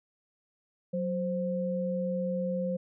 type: tone pair together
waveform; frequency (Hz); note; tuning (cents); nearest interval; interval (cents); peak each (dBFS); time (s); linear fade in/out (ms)
sine; 184.48 / 523.3; F#3 / C5; -5 / 0; octave + tritone; 1805; -31 / -31; 0.93-2.77; 10
effects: none

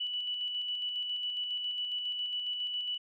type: tone with tremolo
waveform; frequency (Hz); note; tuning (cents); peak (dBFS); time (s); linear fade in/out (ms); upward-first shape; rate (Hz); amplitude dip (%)
sine; 2960; F#7; 0; -31; 0-2.98; 10; square; 7.3; 30
effects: none

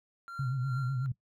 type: tone with tremolo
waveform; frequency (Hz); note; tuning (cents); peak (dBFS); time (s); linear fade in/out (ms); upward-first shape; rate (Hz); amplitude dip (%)
triangle; 1379; F6; -22; -36; 0.28-1.06; 0; triangle; 2.5; 75
type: tone with vibrato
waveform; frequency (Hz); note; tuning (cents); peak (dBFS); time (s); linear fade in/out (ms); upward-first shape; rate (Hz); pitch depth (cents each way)
sine; 130; C3; -11; -29; 0.39-1.12; 5; sine; 8; 98
effects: noise-tail reverb RT60 0.1 s tail -19 dB re dry

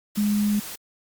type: tone in noise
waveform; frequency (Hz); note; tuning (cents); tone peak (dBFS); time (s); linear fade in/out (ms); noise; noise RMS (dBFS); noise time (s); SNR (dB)
sine; 207.7; G#3; 0; -19; 0.17-0.6; 10; white; -36; 0.15-0.76; +14
effects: Opus 48 kbps

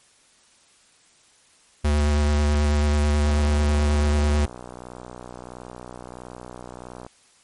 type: tone with vibrato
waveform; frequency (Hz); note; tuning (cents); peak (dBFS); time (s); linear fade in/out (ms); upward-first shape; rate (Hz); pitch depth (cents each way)
square; 73.9; D2; +11; -18; 1.84-4.46; 10; square; 9.2; 13
type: click train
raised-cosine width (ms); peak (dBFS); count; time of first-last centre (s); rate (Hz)
1; -23; 235; 3.26-7.065; 61.5
effects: white hiss -57 dBFS RMS until 7.43 s + MP3 48 kbps

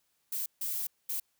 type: noise bursts at uneven times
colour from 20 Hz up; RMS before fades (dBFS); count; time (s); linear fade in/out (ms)
violet; -34; 3; 0.32-0.46 / 0.61-0.87 / 1.09-1.2; 5
effects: white hiss -75 dBFS RMS until 1.39 s

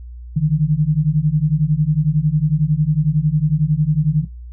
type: beating tone pair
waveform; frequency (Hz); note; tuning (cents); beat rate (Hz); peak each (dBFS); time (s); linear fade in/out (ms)
sine; 146.83 / 157.83; D3 / D#3; 0 / +25; 11; -16 / -16; 0.36-4.25; 10
effects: noise-tail reverb RT60 0.2 s tail -17 dB re dry + added 60 Hz sine -31 dBFS peak until 4.52 s

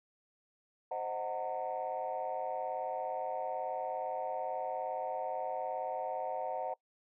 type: chord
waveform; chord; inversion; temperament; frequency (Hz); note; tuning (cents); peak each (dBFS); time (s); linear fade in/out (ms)
sine; C half-diminished seventh; none; equal with one note detuned; 523.3 / 622.3 / 740 / 914.2; C5 / Eb5 / Gb5 / Bb5; 0 / 0 / 0 / -34; -40 / -40 / -37 / -40; 0.91-6.74; 5
effects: noise-tail reverb RT60 0.1 s tail -23 dB re dry + tanh soft clip ceiling -27 dBFS

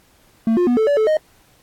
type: tone with pitch steps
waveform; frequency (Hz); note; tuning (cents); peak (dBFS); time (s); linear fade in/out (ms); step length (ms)
triangle; 225 / 355.1 / 244 / 439 / 575 / 435.4 / 620; A3 / F4 / B3 / A4 / D5 / A4 / D#5; +39 / +29 / -21 / -4 / -37 / -18 / -6; -11; 0.47-1.17; 2; 100
effects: pink hiss -55 dBFS RMS until 1.62 s + AAC 64 kbps

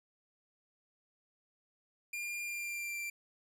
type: tone with pitch glide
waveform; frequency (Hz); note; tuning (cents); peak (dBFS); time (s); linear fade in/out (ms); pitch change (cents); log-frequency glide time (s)
45% pulse; 2403 to 2359; D7 to D7; +39 to +7; -37; 2.13-3.1; 5; -32; 2.4-2.98
effects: none

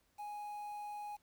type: tone with quantisation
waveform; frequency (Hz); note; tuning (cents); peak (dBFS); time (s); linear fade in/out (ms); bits
triangle; 830.6; G#5; 0; -40; 0.18-1.17; 20; 10
effects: pink hiss -75 dBFS RMS until 1.22 s

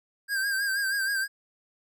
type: tone with vibrato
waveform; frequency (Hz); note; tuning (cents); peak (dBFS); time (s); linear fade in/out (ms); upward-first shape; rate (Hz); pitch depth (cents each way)
square; 1593; G6; +27; -26; 0.28-1.28; 50; sine; 6.3; 55
effects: none

